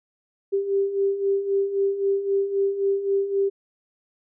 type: beating tone pair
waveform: sine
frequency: 392 / 395.8 Hz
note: G4 / G4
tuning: 0 / +17 cents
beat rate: 3.8 Hz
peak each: -27 / -21 dBFS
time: 0.52-3.5 s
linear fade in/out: 20 ms
effects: none